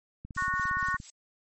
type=click train; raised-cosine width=5 ms; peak=-29 dBFS; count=14; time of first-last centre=0.25-1.001 s; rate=17.3 Hz
type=noise with tremolo; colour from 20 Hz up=violet; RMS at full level=-37 dBFS; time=0.35-1.1 s; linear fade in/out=0 ms; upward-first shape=sine; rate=4.4 Hz; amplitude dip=85%
type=harmonic tone; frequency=367.9 Hz; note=F#4; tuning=10 cents flat; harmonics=3 / 4 / 5; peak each=-30 / -31 / -32 dBFS; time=0.37-0.97 s; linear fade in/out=10 ms
effects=MP3 32 kbps